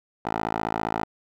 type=tone with band-pass filter; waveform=10% pulse; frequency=55 Hz; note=A1; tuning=in tune; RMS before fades=-28 dBFS; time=0.25-1.05 s; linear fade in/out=5 ms; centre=840 Hz; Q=1.4; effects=none